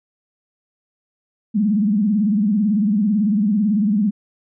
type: tone with vibrato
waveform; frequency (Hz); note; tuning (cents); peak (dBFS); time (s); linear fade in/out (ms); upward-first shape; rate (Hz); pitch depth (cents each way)
sine; 207.7; G#3; 0; -14; 1.54-4.11; 20; sine; 18; 140
effects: none